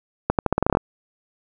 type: accelerating click train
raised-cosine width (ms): 1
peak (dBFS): -3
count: 11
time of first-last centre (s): 0.3-0.771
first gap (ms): 88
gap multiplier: 0.85
effects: none